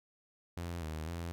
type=tone with pitch steps; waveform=sawtooth; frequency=85.9 / 78.3 / 85 Hz; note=F2 / D#2 / F2; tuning=-28 / +11 / -46 cents; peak=-34 dBFS; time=0.57-1.32 s; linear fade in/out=0 ms; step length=250 ms; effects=none